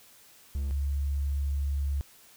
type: tone pair in turn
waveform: triangle / sine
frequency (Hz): 69.3 / 70.31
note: C#2 / C#2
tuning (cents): 0 / +25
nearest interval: unison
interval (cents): 25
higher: second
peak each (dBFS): -26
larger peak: neither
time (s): 0.55-0.71 / 0.71-2.01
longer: second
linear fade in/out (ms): 0
effects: white hiss -56 dBFS RMS until 2.36 s